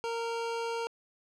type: tone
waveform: 25% pulse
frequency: 462.3 Hz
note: A#4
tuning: 14 cents flat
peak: -28 dBFS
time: 0.04-0.87 s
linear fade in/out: 0 ms
effects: low-pass 6000 Hz 12 dB/octave